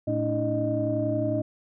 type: tone cluster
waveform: sine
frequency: 111.7 / 218 / 288.1 / 319.3 / 616 Hz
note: A2 / A3 / D4 / D#4 / D#5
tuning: +27 / -16 / -33 / +45 / -17 cents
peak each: -29 / -36 / -29 / -31 / -27 dBFS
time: 0.07-1.42 s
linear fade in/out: 10 ms
effects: tanh soft clip ceiling -13 dBFS